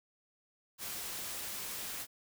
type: noise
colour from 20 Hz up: white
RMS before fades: -41 dBFS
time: 0.78-2.07 s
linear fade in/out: 50 ms
effects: none